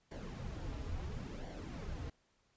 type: noise with flanger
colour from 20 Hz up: brown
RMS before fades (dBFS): -43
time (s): 0.11-2.1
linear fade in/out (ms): 5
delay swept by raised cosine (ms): 0.77 to 5.57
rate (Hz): 0.73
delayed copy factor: -0.6
effects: pink hiss -75 dBFS RMS until 2.56 s + resampled to 16000 Hz